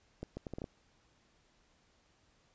accelerating click train, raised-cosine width 2 ms, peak -27 dBFS, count 7, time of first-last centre 0.23-0.642 s, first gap 140 ms, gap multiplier 0.7, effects pink hiss -70 dBFS RMS until 2.54 s + resampled to 16000 Hz

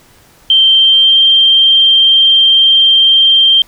sine tone with pitch glide, 3136 to 3161 Hz, G7 to G7, 0 to +14 cents, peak -4 dBFS, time 0.5-3.62 s, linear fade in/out 2 ms, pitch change +14 cents, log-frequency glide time 0.73-1.19 s, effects pink hiss -45 dBFS RMS until 3.67 s

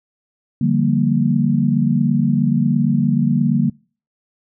sine chord, G minor seventh, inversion second, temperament equal, 146.83 / 174.61 / 196 / 233.1 Hz, D3 / F3 / G3 / Bb3, 0 / 0 / 0 / 0 cents, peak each -18 / -22 / -20 / -17 dBFS, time 0.61-3.7 s, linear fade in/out 5 ms, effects noise-tail reverb RT60 0.4 s tail -26 dB re dry

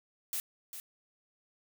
blue noise with echo, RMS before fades -35 dBFS, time 0.33-0.4 s, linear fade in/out 0 ms, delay 400 ms, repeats 1, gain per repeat -9 dB, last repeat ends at 0.8 s, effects none

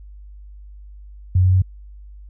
sine tone with pitch steps, 91.6 / 92.45 / 93.31 Hz, F#2 / F#2 / F#2, -17 / -1 / +15 cents, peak -11 dBFS, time 1.35-1.62 s, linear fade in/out 5 ms, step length 90 ms, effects added 50 Hz sine -37 dBFS peak until 2.29 s

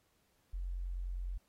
sine tone, 44.77 Hz, F1, 44 cents sharp, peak -36 dBFS, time 0.53-1.38 s, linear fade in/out 10 ms, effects pink hiss -75 dBFS RMS until 1.48 s + AAC 48 kbps

